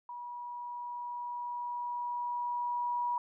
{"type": "tone with level ramp", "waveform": "sine", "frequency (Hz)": 967, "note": "B5", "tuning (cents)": -37, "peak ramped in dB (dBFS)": [-40, -29], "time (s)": [0.09, 3.18], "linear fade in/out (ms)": 2, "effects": []}